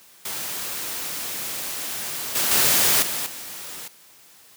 white noise with level steps, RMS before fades -30 / -22 / -18 / -27 / -36 dBFS, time 0.25-3.88 s, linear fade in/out 5 ms, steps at 2.35 / 2.51 / 3.02 / 3.26 s, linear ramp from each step 5 ms, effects white hiss -51 dBFS RMS until 4.56 s + high-pass 100 Hz 12 dB/octave

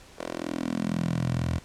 10% pulse tone with high-pass filter sweep, 42.1 Hz, E1, 37 cents sharp, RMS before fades -29 dBFS, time 0.18-1.59 s, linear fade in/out 10 ms, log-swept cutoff 450 to 87 Hz, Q 3, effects pink hiss -51 dBFS RMS until 1.64 s + low-pass 9000 Hz 12 dB/octave

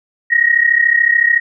sine tone pair together, 1867.3 / 1901 Hz, A#6 / A#6, +2 / +33 cents, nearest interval unison, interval 31 cents, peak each -12 dBFS, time 0.3-1.4 s, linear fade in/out 20 ms, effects none

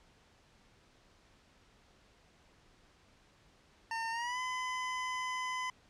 25% pulse tone with pitch glide, 908 to 1013.3 Hz, A#5 to B5, -46 to +44 cents, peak -31 dBFS, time 3.91-5.7 s, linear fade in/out 2 ms, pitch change +190 cents, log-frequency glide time 4.11-4.39 s, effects pink hiss -65 dBFS RMS until 5.89 s + low-pass 6000 Hz 12 dB/octave

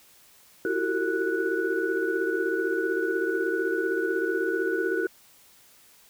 sine tone cluster, 331.8 / 368.8 / 384.7 / 455 / 1476 Hz, E4 / F#4 / G4 / A#4 / F#6, +11 / -6 / -33 / -42 / -5 cents, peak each -30 dBFS, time 0.65-5.07 s, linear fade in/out 2 ms, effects tanh soft clip ceiling -12 dBFS + white hiss -56 dBFS RMS until 6.09 s

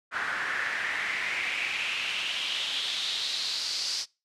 pink noise with band-pass filter sweep, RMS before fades -31 dBFS, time 0.11-4.06 s, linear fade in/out 50 ms, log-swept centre 1500 to 5000 Hz, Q 4.1, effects noise-tail reverb RT60 0.3 s tail -25 dB re dry + low-pass 10000 Hz 12 dB/octave

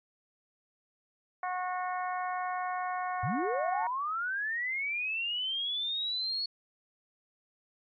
harmonic tone, 364.9 Hz, F#4, 24 cents flat, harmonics 2 / 3 / 4 / 5 / 6, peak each -33 / -36 / -42 / -43 / -47 dBFS, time 1.43-3.87 s, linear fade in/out 2 ms
sine linear sweep, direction up, 91.9 to 4396 Hz, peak -30 dBFS, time 3.23-6.46 s, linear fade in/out 5 ms
effects MP3 48 kbps

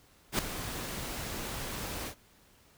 pink noise with ADSR envelope, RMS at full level -27 dBFS, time 0.32-2.15 s, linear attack 67 ms, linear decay 6 ms, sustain -11 dB, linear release 81 ms, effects pink hiss -62 dBFS RMS until 2.77 s

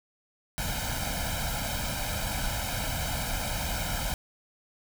pink noise with comb filter, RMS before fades -31 dBFS, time 0.58-4.14 s, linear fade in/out 0 ms, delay 1.3 ms, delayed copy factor +0.95, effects none

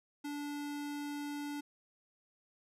square tone, 290.4 Hz, D4, 19 cents flat, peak -39 dBFS, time 0.24-1.61 s, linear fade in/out 10 ms, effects resampled to 32000 Hz

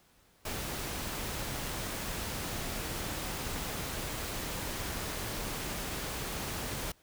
pink noise, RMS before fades -37 dBFS, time 0.45-6.92 s, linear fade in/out 5 ms, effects pink hiss -65 dBFS RMS until 7.02 s

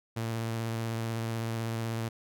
sawtooth tone with vibrato, 113.9 Hz, A#2, 40 cents flat, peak -27 dBFS, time 0.16-2.09 s, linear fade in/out 10 ms, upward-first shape triangle, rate 16 Hz, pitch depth 26 cents each way, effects none

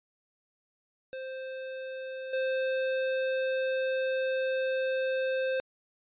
square tone with level steps, 523.3 Hz, C5, in tune, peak -37 / -28 dBFS, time 1.13-5.6 s, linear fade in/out 0 ms, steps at 2.33 s, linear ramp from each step 5 ms, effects resampled to 8000 Hz

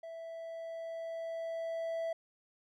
triangle tone with level ramp, 659.3 Hz, E5, in tune, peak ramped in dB -41 to -31 dBFS, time 0.03-2.13 s, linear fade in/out 5 ms, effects none

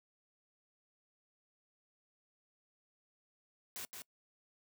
white noise with echo, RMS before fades -44 dBFS, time 3.76-3.85 s, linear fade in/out 0 ms, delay 170 ms, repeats 1, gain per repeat -4 dB, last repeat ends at 4.02 s, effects noise-tail reverb RT60 0.1 s tail -24 dB re dry + high-pass 100 Hz 12 dB/octave

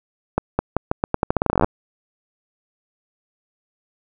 accelerating click train, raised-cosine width 1 ms, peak -3 dBFS, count 20, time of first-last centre 0.38-1.645 s, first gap 210 ms, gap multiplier 0.84, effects none

